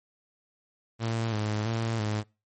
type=tone with vibrato; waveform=sawtooth; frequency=110 Hz; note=A2; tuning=in tune; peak=-23 dBFS; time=0.99-2.24 s; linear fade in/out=50 ms; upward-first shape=square; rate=1.5 Hz; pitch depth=58 cents each way; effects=noise-tail reverb RT60 0.3 s tail -25 dB re dry + MP3 32 kbps